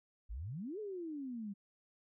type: exponential two-way sweep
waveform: sine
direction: up then down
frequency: 46.57 to 440 to 193.7 Hz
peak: -40 dBFS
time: 0.29-1.54 s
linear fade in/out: 20 ms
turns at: 0.79 s
effects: none